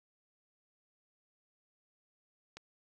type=click; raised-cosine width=0.2 ms; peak=-29 dBFS; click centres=2.57 s; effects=none